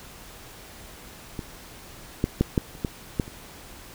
clicks, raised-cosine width 3 ms, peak -18 / -8 / -6 / -7 / -30 / -12 / -9 / -26 dBFS, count 8, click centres 1.392 / 2.241 / 2.41 / 2.578 / 2.752 / 2.848 / 3.198 / 3.279 s, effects pink hiss -45 dBFS RMS until 3.94 s

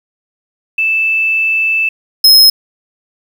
sine / 45% pulse tone pair in turn, 2637 / 5145 Hz, E7 / E8, 0 / -43 cents, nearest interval octave, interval 1157 cents, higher second, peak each -10 / -3 dBFS, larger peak second, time 0.78-1.89 / 2.24-2.5 s, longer first, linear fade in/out 5 ms, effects 7-bit

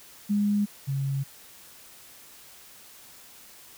sine tone pair in turn, 205.4 / 137.09 Hz, G#3 / C#3, -19 / -19 cents, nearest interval perfect fifth, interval 700 cents, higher first, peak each -21 / -25 dBFS, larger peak first, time 0.29-0.66 / 0.87-1.24 s, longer neither, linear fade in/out 20 ms, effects white hiss -50 dBFS RMS until 3.77 s

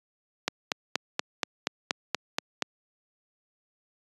click train, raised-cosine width 0.2 ms, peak -7 dBFS, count 10, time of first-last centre 0.48-2.623 s, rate 4.2 Hz, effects high-pass 200 Hz 12 dB/octave + resampled to 24000 Hz

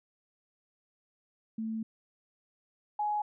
sine tone pair in turn, 221.9 / 837.8 Hz, A3 / G#5, +15 / +15 cents, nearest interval octave + major seventh, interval 2300 cents, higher second, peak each -32 / -28 dBFS, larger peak second, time 1.58-1.83 / 2.99-3.22 s, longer first, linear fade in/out 5 ms, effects none

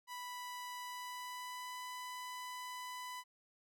sawtooth tone with pitch glide, 987.8 to 998.1 Hz, B5 to B5, 0 to +18 cents, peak -40 dBFS, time 0.07-3.24 s, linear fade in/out 50 ms, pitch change +18 cents, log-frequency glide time 0.79-1.78 s, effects none

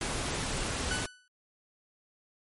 pink noise, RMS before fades -33 dBFS, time 0.01-1.06 s, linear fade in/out 2 ms
sawtooth tone with exponential decay, 1491 Hz, F#6, 13 cents sharp, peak -25 dBFS, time 0.91-1.28 s, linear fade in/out 2 ms, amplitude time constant 80 ms
effects MP3 48 kbps

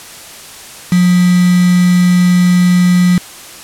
sine tone with quantisation, 178.8 Hz, F3, 41 cents sharp, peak -6 dBFS, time 0.92-3.18 s, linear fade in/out 2 ms, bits 3, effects white hiss -32 dBFS RMS until 3.63 s + low-pass 11000 Hz 12 dB/octave

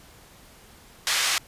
pink band-pass noise, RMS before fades -24 dBFS, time 1.07-1.38 s, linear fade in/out 0 ms, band 1600 to 7900 Hz, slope 12 dB/octave, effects pink hiss -51 dBFS RMS until 1.47 s + resampled to 32000 Hz

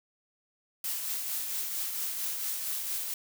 blue noise with tremolo, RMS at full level -32 dBFS, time 0.84-3.14 s, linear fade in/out 2 ms, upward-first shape triangle, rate 4.4 Hz, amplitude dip 40%, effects none

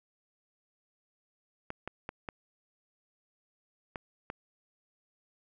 clicks, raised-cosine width 0.5 ms, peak -22 dBFS, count 6, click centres 1.704 / 1.876 / 2.091 / 2.288 / 3.958 / 4.301 s, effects none

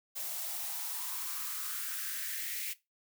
blue noise with high-pass filter sweep, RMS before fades -38 dBFS, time 0.15-2.74 s, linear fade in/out 20 ms, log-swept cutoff 600 to 2200 Hz, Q 4.3, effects noise-tail reverb RT60 0.2 s tail -17 dB re dry

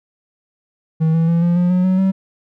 triangle tone with pitch steps, 160 / 164.12 / 168.34 / 172.68 / 177.12 / 181.68 / 186.36 / 191.15 Hz, D#3 / E3 / E3 / F3 / F3 / F#3 / F#3 / G3, +49 / -7 / +37 / -19 / +25 / -31 / +13 / -43 cents, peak -10 dBFS, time 1-2.12 s, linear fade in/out 20 ms, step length 140 ms, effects none

